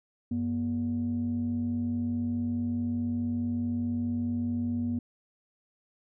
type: tone pair together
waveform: sine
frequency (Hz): 95.3 / 240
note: G2 / B3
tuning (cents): -48 / -49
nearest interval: octave + major third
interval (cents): 1599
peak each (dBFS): -33 / -27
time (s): 0.31-4.99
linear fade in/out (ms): 5
effects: tanh soft clip ceiling -22 dBFS